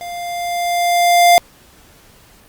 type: tone with level ramp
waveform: square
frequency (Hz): 698.5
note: F5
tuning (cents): 0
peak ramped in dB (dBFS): -27 to -6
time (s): 0.01-1.38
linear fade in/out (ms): 0
effects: pink hiss -47 dBFS RMS until 2.48 s + Opus 48 kbps

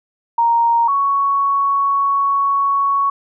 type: tone pair in turn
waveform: sine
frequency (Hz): 932.3 / 1113.4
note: A#5 / C#6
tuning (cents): 0 / +7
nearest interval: minor third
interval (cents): 307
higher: second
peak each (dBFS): -11 / -13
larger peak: first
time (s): 0.38-0.88 / 0.88-3.1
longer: second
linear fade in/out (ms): 5
effects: none

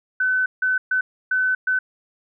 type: tone bursts at uneven times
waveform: sine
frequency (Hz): 1513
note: F#6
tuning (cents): +38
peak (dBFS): -17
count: 5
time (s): 0.2-0.46 / 0.62-0.78 / 0.91-1.01 / 1.31-1.55 / 1.67-1.79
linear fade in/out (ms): 5
effects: none

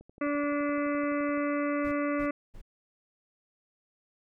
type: click train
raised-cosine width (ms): 2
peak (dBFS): -38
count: 17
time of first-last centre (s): 0.01-1.378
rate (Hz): 11.7
type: harmonic tone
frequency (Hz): 289.7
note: D4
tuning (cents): -24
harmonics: 1 / 2 / 4 / 5 / 6 / 7 / 8 / 9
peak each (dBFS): -29 / -32 / -36 / -41 / -48 / -40 / -48 / -48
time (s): 0.21-2.31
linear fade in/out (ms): 5
type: noise bursts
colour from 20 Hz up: brown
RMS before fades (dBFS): -44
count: 3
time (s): 1.84-2.617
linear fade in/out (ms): 10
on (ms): 79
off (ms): 270
effects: none

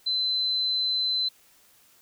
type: tone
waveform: sine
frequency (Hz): 4050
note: B7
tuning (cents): +43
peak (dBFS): -23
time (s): 0.06-1.29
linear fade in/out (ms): 10
effects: white hiss -59 dBFS RMS until 2.01 s

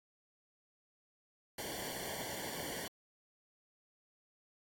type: noise with comb filter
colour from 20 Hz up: pink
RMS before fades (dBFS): -42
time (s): 1.58-2.88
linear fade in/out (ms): 5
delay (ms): 0.78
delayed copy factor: -1
effects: AAC 64 kbps

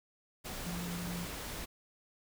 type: tone in noise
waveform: sine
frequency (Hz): 174.61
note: F3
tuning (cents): 0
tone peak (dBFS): -38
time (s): 0.65-1.26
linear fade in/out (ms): 20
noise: pink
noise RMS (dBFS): -42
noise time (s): 0.44-1.66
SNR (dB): +1
effects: none

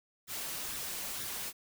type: noise with flanger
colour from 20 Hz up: white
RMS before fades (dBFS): -39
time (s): 0.27-1.53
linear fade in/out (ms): 50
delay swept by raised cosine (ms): 0.53 to 6.23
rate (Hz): 2.1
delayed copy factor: +0.5
effects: none

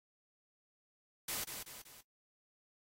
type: noise with echo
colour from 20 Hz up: white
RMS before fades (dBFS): -39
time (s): 1.28-1.44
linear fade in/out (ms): 5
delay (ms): 190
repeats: 3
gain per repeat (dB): -6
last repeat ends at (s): 2.01
effects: noise-tail reverb RT60 0.1 s tail -19 dB re dry + AAC 48 kbps

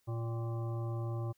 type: harmonic tone with a mistuned harmonic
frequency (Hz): 115.8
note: A#2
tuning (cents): -11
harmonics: 1 / 3 / 5 / 7 / 9 / 10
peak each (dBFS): -34 / -44 / -48 / -51 / -53 / -54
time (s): 0.07-1.33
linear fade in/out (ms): 20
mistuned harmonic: 7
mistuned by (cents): -51
effects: white hiss -75 dBFS RMS until 1.37 s

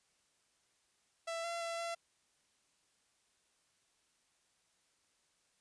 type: tone with pitch steps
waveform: sawtooth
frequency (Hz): 665 / 680 / 672 / 677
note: E5 / F5 / E5 / E5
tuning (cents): +15 / -46 / +33 / +46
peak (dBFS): -34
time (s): 1.27-1.95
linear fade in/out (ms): 10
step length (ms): 170
effects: white hiss -75 dBFS RMS until 5.6 s + resampled to 22050 Hz

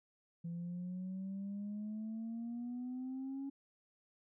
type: exponential sweep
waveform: sine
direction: up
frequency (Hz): 168 to 277.2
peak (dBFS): -38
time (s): 0.44-3.5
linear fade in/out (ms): 10
effects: tanh soft clip ceiling -37 dBFS

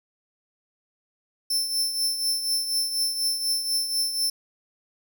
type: tone with tremolo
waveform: sawtooth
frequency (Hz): 5330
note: E8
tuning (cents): +18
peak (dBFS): -18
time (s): 1.5-4.3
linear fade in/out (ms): 5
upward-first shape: triangle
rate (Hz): 4.1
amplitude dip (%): 65
effects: none

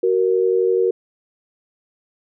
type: tone pair together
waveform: sine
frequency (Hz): 374.5 / 466.3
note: F#4 / A#4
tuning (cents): +21 / +1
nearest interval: major third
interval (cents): 380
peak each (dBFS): -17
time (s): 0.03-0.91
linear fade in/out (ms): 5
effects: none

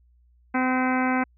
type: harmonic tone with a mistuned harmonic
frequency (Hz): 256.2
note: C4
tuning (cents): -36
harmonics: 1 / 2 / 3 / 4 / 5 / 6 / 7 / 8 / 9 / 10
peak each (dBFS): -23 / -33 / -28 / -31 / -34 / -30 / -40 / -33 / -37 / -41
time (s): 0.54-1.24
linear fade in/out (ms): 10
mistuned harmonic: 7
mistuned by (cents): +56
effects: added 60 Hz sine -56 dBFS peak until 1.37 s

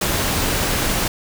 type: noise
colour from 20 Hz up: pink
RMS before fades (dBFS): -20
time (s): 0.01-1.08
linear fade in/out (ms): 5
effects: none

